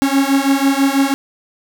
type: beating tone pair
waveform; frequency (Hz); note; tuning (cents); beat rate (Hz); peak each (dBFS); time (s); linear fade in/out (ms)
45% pulse; 271.3 / 277.4; C#4 / C#4; -37 / +1; 6.1; -15; 0.02-1.14; 0
effects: none